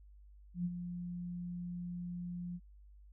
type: tone with ADSR envelope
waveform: sine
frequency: 176 Hz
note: F3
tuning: 14 cents sharp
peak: -31 dBFS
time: 0.54-2.6 s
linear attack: 110 ms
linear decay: 42 ms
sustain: -8 dB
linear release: 47 ms
effects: added 50 Hz sine -55 dBFS peak until 3.12 s